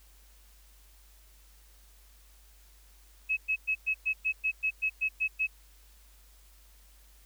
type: tone bursts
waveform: sine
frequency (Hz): 2573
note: E7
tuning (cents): -43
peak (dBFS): -25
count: 12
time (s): 3.29-5.472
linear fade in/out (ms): 20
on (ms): 81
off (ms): 110
effects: added 50 Hz sine -56 dBFS peak until 7.25 s + white hiss -62 dBFS RMS until 7.25 s